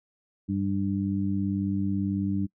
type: harmonic tone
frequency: 98.2 Hz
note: G2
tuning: 4 cents sharp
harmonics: 1 / 2 / 3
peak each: -31 / -27 / -30 dBFS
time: 0.48-2.47 s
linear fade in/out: 20 ms
effects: noise-tail reverb RT60 0.1 s tail -26 dB re dry